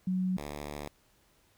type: tone pair in turn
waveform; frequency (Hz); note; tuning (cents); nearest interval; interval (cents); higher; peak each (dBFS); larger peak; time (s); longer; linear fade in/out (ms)
sine / 5% pulse; 185 / 73.42; F#3 / D2; 0 / 0; octave + major third; 1600; first; -27 / -27; neither; 0.07-0.37 / 0.37-0.88; second; 5
effects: pink hiss -67 dBFS RMS until 1.57 s